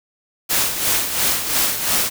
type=noise with tremolo; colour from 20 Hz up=white; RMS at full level=-17 dBFS; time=0.49-2.1 s; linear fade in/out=20 ms; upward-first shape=sine; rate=2.9 Hz; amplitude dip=60%; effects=none